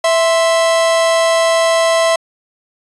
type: tone pair together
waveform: 45% pulse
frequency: 659.3 / 1046.5 Hz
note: E5 / C6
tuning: 0 / 0 cents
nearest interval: minor sixth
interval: 800 cents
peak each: -11 / -18 dBFS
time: 0.04-2.16 s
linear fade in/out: 5 ms
effects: resampled to 24000 Hz